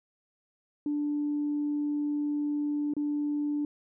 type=tone with dropouts; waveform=sine; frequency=293.7 Hz; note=D4; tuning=in tune; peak=-26 dBFS; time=0.86-3.65 s; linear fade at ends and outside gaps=2 ms; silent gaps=2.937-2.966 s; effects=tanh soft clip ceiling -22 dBFS